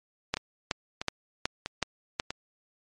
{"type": "two click trains", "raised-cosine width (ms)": 0.2, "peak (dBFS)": [-15, -9], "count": [4, 6], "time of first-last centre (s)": [[0.37, 2.305], [0.34, 2.199]], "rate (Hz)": [1.55, 2.69], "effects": ["MP3 48 kbps"]}